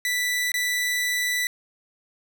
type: tone with dropouts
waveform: sawtooth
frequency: 1975.5 Hz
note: B6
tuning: in tune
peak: -19 dBFS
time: 0.05-1.47 s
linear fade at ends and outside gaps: 1 ms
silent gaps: 0.518-0.541 s
effects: none